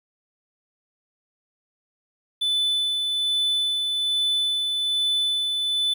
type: tone with tremolo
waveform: triangle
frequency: 3500 Hz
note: A7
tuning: 10 cents flat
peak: -18 dBFS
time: 2.41-5.94 s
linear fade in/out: 10 ms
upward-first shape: sine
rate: 1.2 Hz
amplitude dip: 30%
effects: 9-bit